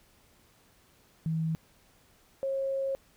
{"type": "tone pair in turn", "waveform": "sine", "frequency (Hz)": [160.9, 541.2], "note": ["E3", "C#5"], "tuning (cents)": [-42, -42], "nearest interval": "octave + major sixth", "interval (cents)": 2100, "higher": "second", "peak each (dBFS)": [-27, -28], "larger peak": "first", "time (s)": [[1.26, 1.55], [2.43, 2.95]], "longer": "second", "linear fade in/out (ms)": 0, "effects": ["pink hiss -63 dBFS RMS until 3.16 s"]}